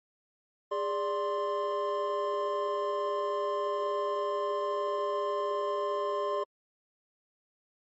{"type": "tone cluster", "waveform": "triangle", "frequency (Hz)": [408.8, 587, 1050], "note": ["G#4", "D5", "C6"], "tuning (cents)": [-27, -1, 6], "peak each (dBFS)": -31, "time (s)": [0.71, 6.44], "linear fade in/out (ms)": 10, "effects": ["MP3 32 kbps"]}